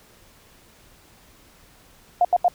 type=tone bursts; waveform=sine; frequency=710 Hz; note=F5; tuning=28 cents sharp; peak=-13 dBFS; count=3; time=2.21-2.482 s; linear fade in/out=2 ms; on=38 ms; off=79 ms; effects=pink hiss -53 dBFS RMS until 2.54 s